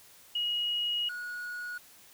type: tone pair in turn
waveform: sine / triangle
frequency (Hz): 2893 / 1454.5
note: F#7 / F#6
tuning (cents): -40 / -30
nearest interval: octave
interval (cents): 1190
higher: first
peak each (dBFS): -28 / -34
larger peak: first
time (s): 0.35-1.09 / 1.09-1.78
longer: first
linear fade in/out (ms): 5
effects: white hiss -56 dBFS RMS until 2.13 s